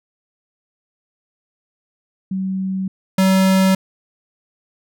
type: tone pair in turn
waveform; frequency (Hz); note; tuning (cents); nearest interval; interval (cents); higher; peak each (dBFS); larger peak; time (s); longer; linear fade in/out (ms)
sine / square; 190 / 190; F#3 / F#3; +46 / +46; unison; 0; neither; -19 / -12; second; 2.31-2.88 / 3.18-3.75; neither; 5
effects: none